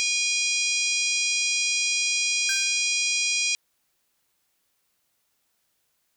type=harmonic tone; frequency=813 Hz; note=G#5; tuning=37 cents flat; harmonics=3 / 4 / 5 / 6 / 7 / 8 / 9 / 10; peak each=-26 / -32 / -33 / -30 / -28 / -35 / -34 / -36 dBFS; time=0-3.55 s; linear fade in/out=0 ms
type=tone with exponential decay; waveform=square; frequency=1568 Hz; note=G6; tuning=in tune; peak=-27 dBFS; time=2.49-2.85 s; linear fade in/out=2 ms; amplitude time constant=77 ms
effects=white hiss -72 dBFS RMS until 6.16 s